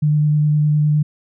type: tone with vibrato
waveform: sine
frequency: 150 Hz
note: D3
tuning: 37 cents sharp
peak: -12 dBFS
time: 0.02-1.03 s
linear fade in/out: 10 ms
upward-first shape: square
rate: 9.8 Hz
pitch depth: 9 cents each way
effects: none